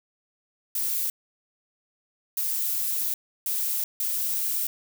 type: noise bursts at uneven times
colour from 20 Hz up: violet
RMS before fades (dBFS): -27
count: 4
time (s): 0.75-1.1 / 2.37-3.14 / 3.46-3.84 / 4-4.67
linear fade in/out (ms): 2
effects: none